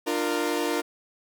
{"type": "chord", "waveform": "sawtooth", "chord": "Bb major", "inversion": "first", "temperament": "equal with one note detuned", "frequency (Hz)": [298.8, 349.2, 466.2], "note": ["D4", "F4", "Bb4"], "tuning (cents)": [30, 0, 0], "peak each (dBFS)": -25, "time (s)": [0.06, 0.82], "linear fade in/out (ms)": 20, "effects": []}